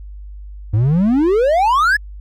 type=exponential sweep; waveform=triangle; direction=up; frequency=99.7 to 1760 Hz; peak=-9 dBFS; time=0.73-1.97 s; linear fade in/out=10 ms; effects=added 50 Hz sine -30 dBFS peak until 2.2 s